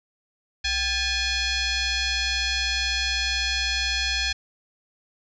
sine tone with frequency modulation, 902 Hz, A5, 43 cents sharp, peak -22 dBFS, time 0.64-4.33 s, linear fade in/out 10 ms, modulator 840 Hz, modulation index 5.5, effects none

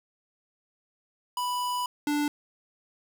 square tone pair in turn, 987.8 / 293.7 Hz, B5 / D4, 0 / 0 cents, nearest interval octave + major sixth, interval 2100 cents, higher first, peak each -28 / -25 dBFS, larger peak second, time 1.37-1.86 / 2.07-2.28 s, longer first, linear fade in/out 2 ms, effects 9-bit

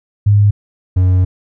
sine / triangle tone pair in turn, 102.8 / 91.85 Hz, G#2 / F#2, -17 / -12 cents, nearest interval major second, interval 195 cents, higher first, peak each -6 dBFS, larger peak neither, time 0.26-0.51 / 0.96-1.25 s, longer second, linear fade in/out 10 ms, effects none

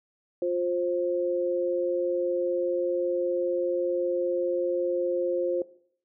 sine tone pair together, 353.1 / 528 Hz, F4 / C5, +19 / +16 cents, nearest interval perfect fifth, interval 697 cents, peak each -27 dBFS, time 0.42-5.62 s, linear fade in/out 2 ms, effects noise-tail reverb RT60 0.6 s tail -18 dB re dry

